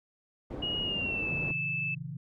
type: low-pass noise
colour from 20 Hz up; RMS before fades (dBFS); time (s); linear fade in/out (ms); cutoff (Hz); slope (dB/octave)
white; -39; 0.5-1.52; 10; 400; 12
type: tone with pitch glide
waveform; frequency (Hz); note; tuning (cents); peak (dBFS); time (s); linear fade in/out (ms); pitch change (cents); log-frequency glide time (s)
sine; 2883 to 2628; F#7 to E7; -46 to -6; -30; 0.62-1.95; 10; -160; 0.84-1.26
type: chord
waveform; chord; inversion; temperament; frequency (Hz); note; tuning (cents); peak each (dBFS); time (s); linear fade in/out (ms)
sine; A# diminished; none; equal; 116.54 / 138.59 / 164.81; A#2 / C#3 / E3; 0 / 0 / 0; -45 / -39 / -40; 1.29-2.17; 5
effects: none